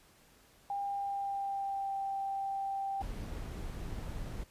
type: tone with pitch glide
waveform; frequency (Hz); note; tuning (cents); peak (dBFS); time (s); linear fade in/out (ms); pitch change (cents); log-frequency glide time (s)
sine; 801 to 785; G5 to G5; +37 to +2; -33; 0.7-3.02; 2; -35; 0.82-1.94
type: noise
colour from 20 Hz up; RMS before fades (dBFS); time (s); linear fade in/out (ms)
brown; -40; 3-4.44; 10
effects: pink hiss -63 dBFS RMS until 4.5 s + resampled to 32000 Hz